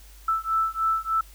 sine beating tone pair, 1318.5 / 1321.8 Hz, E6 / E6, 0 / +4 cents, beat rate 3.3 Hz, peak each -25 dBFS, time 0.28-1.21 s, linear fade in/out 5 ms, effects added 50 Hz sine -46 dBFS peak until 1.34 s + white hiss -53 dBFS RMS until 1.34 s

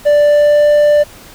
triangle tone with pitch glide, 587.3 to 591 Hz, D5 to D5, 0 to +11 cents, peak -4 dBFS, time 0.05-1.04 s, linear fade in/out 20 ms, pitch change +11 cents, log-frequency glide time 0.23-0.68 s, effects pink hiss -37 dBFS RMS until 1.34 s

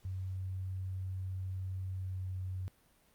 sine tone with pitch glide, 93.8 to 93.04 Hz, F#2 to F#2, +24 to +10 cents, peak -36 dBFS, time 0.05-2.68 s, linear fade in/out 0 ms, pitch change -14 cents, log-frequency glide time 1.92-2.32 s, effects pink hiss -68 dBFS RMS until 3.14 s + Opus 48 kbps

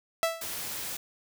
sawtooth tone with exponential decay, 659.3 Hz, E5, in tune, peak -18 dBFS, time 0.23-0.54 s, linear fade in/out 0 ms, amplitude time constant 66 ms
white noise, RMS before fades -36 dBFS, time 0.41-0.97 s, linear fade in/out 5 ms
effects none

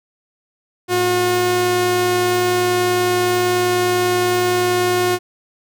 sawtooth tone pair together, 109.9 / 360.2 Hz, A2 / F#4, -2 / -46 cents, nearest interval octave + major sixth, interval 2056 cents, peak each -23 / -11 dBFS, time 0.88-5.19 s, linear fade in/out 50 ms, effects none

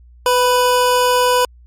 square tone pair together, 498.9 / 987.8 Hz, B4 / B5, +17 / 0 cents, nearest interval octave, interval 1183 cents, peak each -15 dBFS, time 0.26-1.45 s, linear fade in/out 2 ms, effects added 60 Hz sine -41 dBFS peak until 1.66 s + MP3 64 kbps

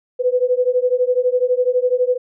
sine beating tone pair, 493.9 / 505.9 Hz, B4 / B4, 0 / +42 cents, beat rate 12 Hz, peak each -17 dBFS, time 0.19-2.18 s, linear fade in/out 20 ms, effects none

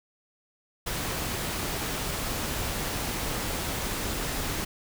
pink noise, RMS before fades -31 dBFS, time 0.86-4.65 s, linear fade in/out 10 ms, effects none

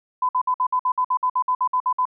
sine tone bursts, 1008 Hz, B5, 35 cents sharp, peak -17 dBFS, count 15, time 0.22-2.054 s, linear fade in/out 5 ms, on 70 ms, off 56 ms, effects none

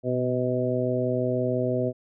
harmonic tone with a mistuned harmonic, 126 Hz, B2, 35 cents sharp, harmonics 1 / 2 / 3 / 4 / 5, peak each -29 / -29 / -29 / -29 / -29 dBFS, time 0.03-1.93 s, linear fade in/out 50 ms, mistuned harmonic 1, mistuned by -36 cents, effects none

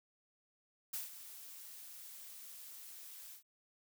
blue noise with ADSR envelope, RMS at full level -40 dBFS, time 0.93-3.43 s, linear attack 9 ms, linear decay 150 ms, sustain -12 dB, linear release 100 ms, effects none

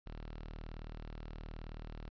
sawtooth tone, 38.89 Hz, D#1, in tune, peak -40 dBFS, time 0.06-2.09 s, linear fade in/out 0 ms, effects resampled to 11025 Hz + 12-bit

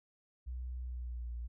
sine tone with pitch glide, 62.2 to 59.08 Hz, B1 to A#1, +13 to +24 cents, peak -38 dBFS, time 0.46-1.48 s, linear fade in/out 20 ms, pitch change -89 cents, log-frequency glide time 0.84-1.31 s, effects none

